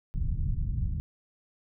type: low-pass noise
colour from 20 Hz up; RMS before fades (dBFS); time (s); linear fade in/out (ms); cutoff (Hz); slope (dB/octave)
pink; -29; 0.14-1; 0; 140; 24
effects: none